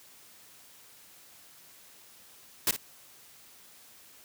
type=noise with echo; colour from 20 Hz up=white; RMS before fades=-25 dBFS; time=2.67-2.71 s; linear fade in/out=2 ms; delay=54 ms; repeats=1; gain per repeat=-11 dB; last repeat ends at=2.764 s; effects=white hiss -55 dBFS RMS until 4.24 s + high-pass 60 Hz 12 dB/octave